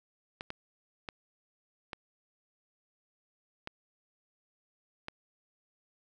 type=clicks; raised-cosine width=0.3 ms; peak=-22 dBFS; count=6; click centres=0.409 / 0.504 / 1.088 / 1.932 / 3.674 / 5.084 s; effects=none